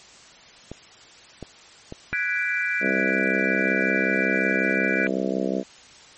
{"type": "clicks", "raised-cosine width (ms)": 2, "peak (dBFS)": -20, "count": 4, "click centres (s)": [0.716, 1.427, 1.924, 2.129]}
{"type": "chord", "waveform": "sine", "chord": "G# half-diminished seventh", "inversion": "third", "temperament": "equal", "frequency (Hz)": [1480, 1661.2, 1975.5, 2349], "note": ["F#6", "G#6", "B6", "D7"], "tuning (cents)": [0, 0, 0, 0], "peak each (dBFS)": [-27, -28, -31, -26], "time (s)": [2.13, 5.07], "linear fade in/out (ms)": 0}
{"type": "harmonic tone", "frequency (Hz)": 65.41, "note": "C2", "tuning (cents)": 0, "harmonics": [3, 4, 5, 6, 7, 8, 9, 10], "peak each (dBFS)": [-28, -29, -30, -31, -31, -32, -33, -33], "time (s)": [2.8, 5.64], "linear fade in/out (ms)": 50}
{"effects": ["white hiss -48 dBFS RMS until 6.17 s", "MP3 32 kbps"]}